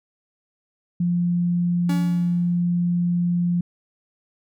sine tone, 174.61 Hz, F3, in tune, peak -18 dBFS, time 1-3.61 s, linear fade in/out 5 ms
45% pulse tone with exponential decay, 283.8 Hz, C#4, 41 cents sharp, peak -24 dBFS, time 1.89-2.63 s, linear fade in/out 5 ms, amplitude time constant 160 ms
effects none

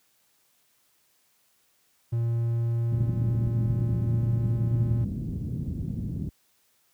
triangle tone, 116.6 Hz, A#2, 1 cent sharp, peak -21 dBFS, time 2.12-5.05 s, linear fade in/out 10 ms
white low-pass noise, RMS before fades -30 dBFS, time 2.92-6.29 s, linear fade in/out 2 ms, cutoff 210 Hz, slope 24 dB/octave
effects white hiss -67 dBFS RMS until 6.93 s + high-pass 60 Hz 12 dB/octave

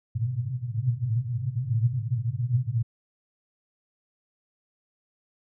pink band-pass noise, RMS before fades -27 dBFS, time 0.15-2.83 s, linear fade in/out 10 ms, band 110 to 130 Hz, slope 96 dB/octave, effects none

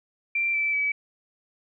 sine tone with pitch steps, 2358 / 2323 / 2288 Hz, D7 / D7 / D7, +6 / -20 / -46 cents, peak -22 dBFS, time 0.35-0.92 s, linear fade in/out 5 ms, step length 190 ms, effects none

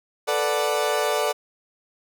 30% pulse chord, B minor seventh, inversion third, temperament equal, 440 / 493.9 / 587.3 / 740 Hz, A4 / B4 / D5 / F#5, 0 / 0 / 0 / 0 cents, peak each -23 / -27 / -22 / -26 dBFS, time 0.27-1.33 s, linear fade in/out 20 ms, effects none

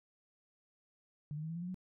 sine tone with pitch steps, 148 / 153.57 / 159.36 / 165.36 / 171.59 / 178.05 / 184.75 Hz, D3 / D#3 / D#3 / E3 / F3 / F3 / F#3, +14 / -22 / +42 / +6 / -30 / +34 / -2 cents, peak -38 dBFS, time 1.31-1.744 s, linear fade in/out 0 ms, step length 62 ms, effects none

